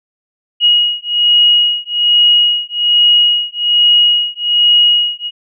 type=beating tone pair; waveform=sine; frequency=2891 / 2892.2 Hz; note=F#7 / F#7; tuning=-41 / -40 cents; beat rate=1.2 Hz; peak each=-11 dBFS; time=0.6-5.31 s; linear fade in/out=50 ms; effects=none